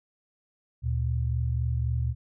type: tone pair together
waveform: sine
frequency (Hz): 74.6 / 118.42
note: D2 / A#2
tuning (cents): +28 / +28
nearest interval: minor sixth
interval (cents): 800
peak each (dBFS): -27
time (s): 0.82-2.15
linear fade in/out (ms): 50
effects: none